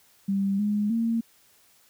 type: tone with pitch steps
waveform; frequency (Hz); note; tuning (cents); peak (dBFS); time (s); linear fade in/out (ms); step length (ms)
sine; 196.7 / 207.8 / 229.1; G3 / G#3 / A#3; +6 / +1 / -30; -22; 0.28-1.21; 10; 310
effects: white hiss -60 dBFS RMS until 1.89 s